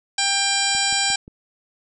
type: harmonic tone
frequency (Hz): 793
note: G5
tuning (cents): +20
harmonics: 1 / 2 / 3 / 4 / 5 / 6 / 7 / 9 / 10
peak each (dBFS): -27 / -27 / -27 / -27 / -27 / -27 / -27 / -27 / -27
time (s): 0.18-1.16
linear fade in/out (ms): 5
type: click train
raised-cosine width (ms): 3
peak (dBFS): -27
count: 4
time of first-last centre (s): 0.75-1.279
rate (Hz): 5.67
effects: none